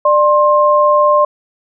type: tone pair together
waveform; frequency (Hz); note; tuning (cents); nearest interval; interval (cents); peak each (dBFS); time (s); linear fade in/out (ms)
sine; 594.9 / 1060; D5 / C6; +22 / +22; minor seventh; 1000; -10; 0.05-1.25; 5
effects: none